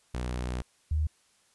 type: tone pair in turn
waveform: sawtooth / sine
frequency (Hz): 61.6 / 76.83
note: B1 / D#2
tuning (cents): -4 / -21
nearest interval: major third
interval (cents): 383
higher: second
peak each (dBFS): -27 / -24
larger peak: second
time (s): 0.14-0.62 / 0.91-1.07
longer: first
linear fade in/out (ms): 5
effects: white hiss -66 dBFS RMS until 1.54 s + resampled to 24000 Hz